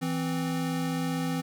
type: tone pair together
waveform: square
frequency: 164.81 / 260.5 Hz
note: E3 / C4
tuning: 0 / -7 cents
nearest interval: minor sixth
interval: 793 cents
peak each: -31 / -31 dBFS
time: 0.01-1.42 s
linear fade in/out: 20 ms
effects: none